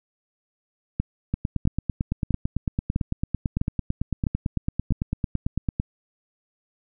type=two click trains; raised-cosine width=5 ms; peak=-11 / -10 dBFS; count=41 / 7; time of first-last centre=1.34-5.799 / 1-4.922 s; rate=8.97 / 1.53 Hz; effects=none